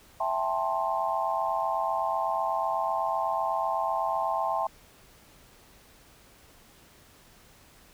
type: chord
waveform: sine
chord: A minor seventh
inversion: second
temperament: just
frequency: 660 / 792 / 880 / 1056 Hz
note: E5 / G5 / A5 / C6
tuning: +2 / +18 / 0 / +16 cents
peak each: -31 dBFS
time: 0.2-4.67 s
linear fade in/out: 5 ms
effects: pink hiss -56 dBFS RMS until 7.93 s